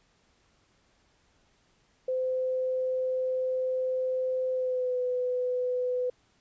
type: tone with pitch glide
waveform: sine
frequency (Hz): 514 to 499.7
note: C5 to B4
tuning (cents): -31 to +20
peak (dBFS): -26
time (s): 2.08-6.1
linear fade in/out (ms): 5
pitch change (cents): -49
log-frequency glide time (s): 4.52-4.99
effects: pink hiss -67 dBFS RMS until 6.4 s + resampled to 16000 Hz